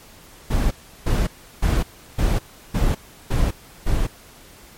brown noise bursts, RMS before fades -18 dBFS, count 7, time 0.5-4.07 s, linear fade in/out 10 ms, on 210 ms, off 350 ms, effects pink hiss -46 dBFS RMS until 4.77 s + MP3 64 kbps

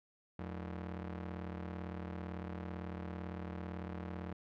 sawtooth ring-modulated tone, 132.3 Hz, C3, 20 cents sharp, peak -34 dBFS, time 0.39-4.33 s, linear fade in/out 2 ms, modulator 47.2 Hz, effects low-pass 2000 Hz 12 dB/octave

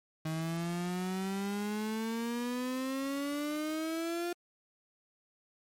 35% pulse exponential sweep, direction up, 157.3 to 351.3 Hz, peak -31 dBFS, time 0.25-4.33 s, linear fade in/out 5 ms, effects MP3 64 kbps

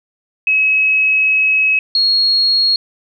sine tone pair in turn, 2563 / 4299 Hz, E7 / C8, -49 / +46 cents, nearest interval major sixth, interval 895 cents, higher second, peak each -10 dBFS, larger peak neither, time 0.47-1.79 / 1.95-2.76 s, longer first, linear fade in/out 2 ms, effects none

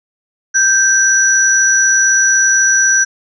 sine tone pair together, 1568 / 5879 Hz, G6 / F#8, 0 / -12 cents, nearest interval octave + major seventh, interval 2288 cents, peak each -11 dBFS, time 0.54-3.05 s, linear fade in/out 20 ms, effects none

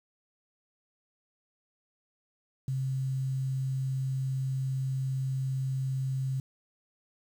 sine tone with quantisation, 132.5 Hz, C3, 22 cents sharp, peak -28 dBFS, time 2.68-6.4 s, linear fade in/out 2 ms, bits 9, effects none

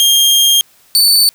sawtooth tone pair in turn, 3218 / 4513 Hz, G7 / C#8, +45 / +30 cents, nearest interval tritone, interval 585 cents, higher second, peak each -4 dBFS, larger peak neither, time 0-0.61 / 0.95-1.29 s, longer first, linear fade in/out 0 ms, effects white hiss -49 dBFS RMS until 1.34 s

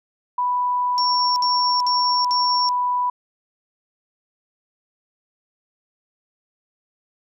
sine tone, 987.8 Hz, B5, in tune, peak -18 dBFS, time 0.38-3.1 s, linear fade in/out 5 ms
sine tone bursts, 5480 Hz, F8, 34 cents flat, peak -20 dBFS, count 4, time 0.98-2.689 s, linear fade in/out 0 ms, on 380 ms, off 63 ms
effects none

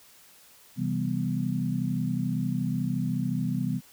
sine chord, C major seventh, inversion none, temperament equal, 130.81 / 164.81 / 196 / 246.9 Hz, C3 / E3 / G3 / B3, 0 / 0 / 0 / 0 cents, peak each -31 dBFS, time 0.76-3.81 s, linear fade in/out 50 ms, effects white hiss -55 dBFS RMS until 3.92 s

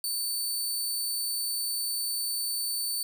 15% pulse tone, 4530 Hz, C#8, 37 cents sharp, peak -22 dBFS, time 0.04-3.03 s, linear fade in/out 2 ms, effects none

